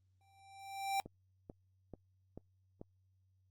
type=tone with exponential growth; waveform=square; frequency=784 Hz; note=G5; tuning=in tune; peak=-32 dBFS; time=0.21-1 s; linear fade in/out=0 ms; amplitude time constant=170 ms
type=click train; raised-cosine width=2 ms; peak=-34 dBFS; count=5; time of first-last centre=1.06-2.814 s; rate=2.28 Hz
effects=added 94 Hz sine -70 dBFS peak until 3.5 s + Opus 32 kbps